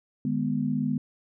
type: chord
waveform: sine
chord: G# minor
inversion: second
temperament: equal with one note detuned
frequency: 152.1 / 207.7 / 246.9 Hz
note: D#3 / G#3 / B3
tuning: -39 / 0 / 0 cents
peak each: -30 / -29 / -27 dBFS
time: 0.25-0.98 s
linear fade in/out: 2 ms
effects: none